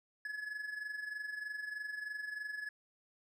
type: tone with amplitude modulation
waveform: triangle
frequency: 1700 Hz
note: G#6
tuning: 40 cents sharp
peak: -35 dBFS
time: 0.25-2.69 s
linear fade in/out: 2 ms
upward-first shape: sine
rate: 23.2 Hz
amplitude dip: 65%
effects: none